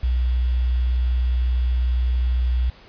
sine tone with quantisation, 61.74 Hz, B1, in tune, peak -17 dBFS, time 0.03-2.7 s, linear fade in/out 5 ms, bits 7, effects pink hiss -48 dBFS RMS until 2.88 s + resampled to 11025 Hz

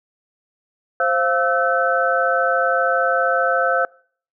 sine tone cluster, 526 / 691 / 1313 / 1518 Hz, C5 / F5 / E6 / F#6, +9 / -19 / -7 / +44 cents, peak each -21 dBFS, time 1-3.85 s, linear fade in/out 2 ms, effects noise-tail reverb RT60 0.5 s tail -24 dB re dry

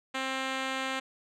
5% pulse tone, 264.5 Hz, C4, 19 cents sharp, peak -19 dBFS, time 0.14-1 s, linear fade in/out 10 ms, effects low-pass 6000 Hz 12 dB/octave

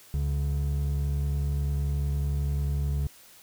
triangle tone pair together, 71.15 / 142.3 Hz, C#2 / C#3, +46 / +46 cents, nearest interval octave, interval 1200 cents, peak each -24 / -28 dBFS, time 0.14-3.07 s, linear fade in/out 0 ms, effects white hiss -53 dBFS RMS until 3.42 s

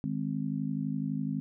sine chord, Ab major, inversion second, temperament just, 155.74 / 207.7 / 259.6 Hz, Eb3 / Ab3 / C4, +2 / 0 / -13 cents, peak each -34 dBFS, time 0.04-1.4 s, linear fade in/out 0 ms, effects none

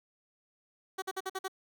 15% pulse tone bursts, 380 Hz, F#4, 46 cents sharp, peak -27 dBFS, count 6, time 0.98-1.482 s, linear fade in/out 10 ms, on 42 ms, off 50 ms, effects none

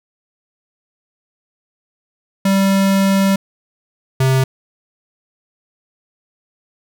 square tone pair in turn, 194.8 / 132.04 Hz, G3 / C3, -11 / +16 cents, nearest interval perfect fifth, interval 673 cents, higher first, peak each -12 dBFS, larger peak neither, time 2.45-3.36 / 4.2-4.44 s, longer first, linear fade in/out 5 ms, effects none

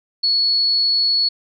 sine tone, 4388 Hz, C#8, 18 cents flat, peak -14 dBFS, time 0.23-1.29 s, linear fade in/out 10 ms, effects none

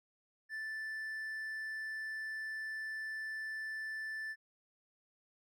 triangle tone, 1760 Hz, A6, in tune, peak -37 dBFS, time 0.49-4.36 s, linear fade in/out 50 ms, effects none

